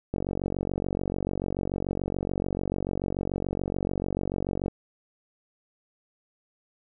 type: click train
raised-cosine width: 2 ms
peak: -15 dBFS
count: 214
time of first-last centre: 0.14-4.682 s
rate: 46.9 Hz
effects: none